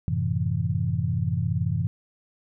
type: chord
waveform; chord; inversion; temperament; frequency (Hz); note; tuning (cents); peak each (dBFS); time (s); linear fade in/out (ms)
sine; F# half-diminished seventh; none; equal; 92.5 / 110 / 130.81 / 164.81; F#2 / A2 / C3 / E3; 0 / 0 / 0 / 0; -28; 0.08-1.87; 0
effects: none